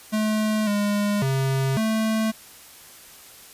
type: tone with pitch steps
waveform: square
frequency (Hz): 215.3 / 205.2 / 134.3 / 220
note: A3 / G#3 / C3 / A3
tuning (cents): -37 / -21 / +46 / 0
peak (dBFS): -21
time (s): 0.12-2.32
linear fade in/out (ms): 20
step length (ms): 550
effects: white hiss -46 dBFS RMS until 3.53 s + resampled to 32000 Hz